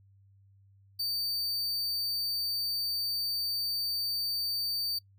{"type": "tone", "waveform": "45% pulse", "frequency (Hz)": 4600, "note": "D8", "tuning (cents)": -37, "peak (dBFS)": -29, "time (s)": [0.99, 4.99], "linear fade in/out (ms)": 10, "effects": ["noise-tail reverb RT60 0.1 s tail -23 dB re dry", "added 98 Hz sine -58 dBFS peak until 5.18 s"]}